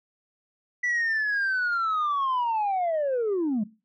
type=linear sweep; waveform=sine; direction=down; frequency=1975.5 to 196 Hz; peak=-21 dBFS; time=0.83-3.64 s; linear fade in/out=10 ms; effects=noise-tail reverb RT60 0.3 s tail -20 dB re dry + tanh soft clip ceiling -21 dBFS